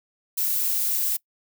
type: noise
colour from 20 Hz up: violet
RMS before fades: -24 dBFS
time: 0.37-1.17 s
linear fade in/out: 10 ms
effects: noise-tail reverb RT60 0.1 s tail -23 dB re dry